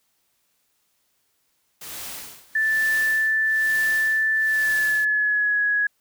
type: noise with tremolo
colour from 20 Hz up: white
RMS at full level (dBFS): -34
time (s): 1.81-5.05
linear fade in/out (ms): 5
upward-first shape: sine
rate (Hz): 1.1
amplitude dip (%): 90
type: tone with pitch glide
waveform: sine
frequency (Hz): 1760 to 1671.8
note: A6 to G#6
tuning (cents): 0 to +11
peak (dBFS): -18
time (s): 2.55-5.87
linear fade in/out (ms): 5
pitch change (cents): -89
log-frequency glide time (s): 4.44-5.62
effects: white hiss -69 dBFS RMS until 6 s